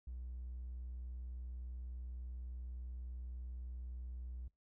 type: tone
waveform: triangle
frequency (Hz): 61.74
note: B1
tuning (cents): 0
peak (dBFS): -40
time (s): 0.07-4.48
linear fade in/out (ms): 5
effects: noise-tail reverb RT60 0.2 s tail -25 dB re dry + tanh soft clip ceiling -39 dBFS